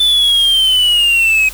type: linear sweep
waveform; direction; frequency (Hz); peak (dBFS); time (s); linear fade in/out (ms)
triangle; down; 3520 to 2526; -7; 0-1.49; 5
effects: added 43 Hz sine -32 dBFS peak until 1.53 s + white hiss -32 dBFS RMS until 1.53 s